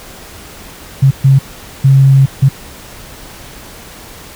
sine tone bursts at uneven times, 135.5 Hz, C#3, 39 cents flat, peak -3 dBFS, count 4, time 1.02-1.11 / 1.24-1.39 / 1.84-2.26 / 2.42-2.49 s, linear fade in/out 10 ms, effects pink hiss -33 dBFS RMS until 4.35 s

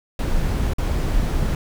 brown noise with dropouts, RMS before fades -20 dBFS, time 0.19-1.55 s, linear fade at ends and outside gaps 2 ms, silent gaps 0.735-0.783 s, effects none

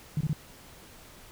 sine tone bursts, 151.8 Hz, D#3, 42 cents flat, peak -24 dBFS, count 3, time 0.17-0.331 s, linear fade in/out 2 ms, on 37 ms, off 25 ms, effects pink hiss -51 dBFS RMS until 1.31 s

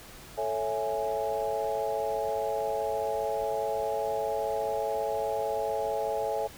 sine chord, A major seventh, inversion none, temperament equal, 440 / 554.4 / 659.3 / 830.6 Hz, A4 / C#5 / E5 / G#5, 0 / 0 / 0 / 0 cents, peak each -33 dBFS, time 0.37-6.48 s, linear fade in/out 20 ms, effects pink hiss -48 dBFS RMS until 6.57 s

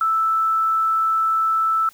sine tone, 1318.5 Hz, E6, in tune, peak -16 dBFS, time 0.01-1.89 s, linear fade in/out 2 ms, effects white hiss -51 dBFS RMS until 1.93 s

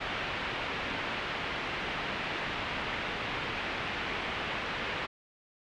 white low-pass noise, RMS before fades -35 dBFS, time 0-5.07 s, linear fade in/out 20 ms, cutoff 2900 Hz, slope 24 dB/octave, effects none

